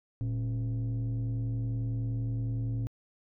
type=tone with frequency modulation; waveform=sine; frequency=114.9 Hz; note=A#2; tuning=25 cents flat; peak=-27 dBFS; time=0.21-2.87 s; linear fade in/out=0 ms; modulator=159 Hz; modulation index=0.5; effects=tanh soft clip ceiling -27 dBFS